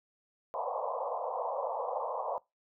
pink band-pass noise, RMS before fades -35 dBFS, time 0.54-2.38 s, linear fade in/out 0 ms, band 480 to 1100 Hz, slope 96 dB/octave, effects noise-tail reverb RT60 0.2 s tail -22 dB re dry

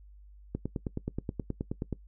click train, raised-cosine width 3 ms, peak -19 dBFS, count 14, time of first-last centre 0.55-1.927 s, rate 9.44 Hz, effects noise-tail reverb RT60 0.1 s tail -20 dB re dry + added 50 Hz sine -50 dBFS peak until 2.07 s

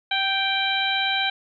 harmonic tone with a mistuned harmonic, 784 Hz, G5, in tune, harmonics 1 / 2 / 3 / 4 / 5, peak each -27 / -27 / -27 / -27 / -27 dBFS, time 0.11-1.3 s, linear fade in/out 5 ms, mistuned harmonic 1, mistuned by -18 cents, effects none

